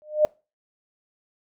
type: tone with exponential growth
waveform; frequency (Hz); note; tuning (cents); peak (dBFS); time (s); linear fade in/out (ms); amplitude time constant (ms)
sine; 607; D#5; -43; -11; 0.02-0.25; 0; 48
effects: noise-tail reverb RT60 0.3 s tail -25 dB re dry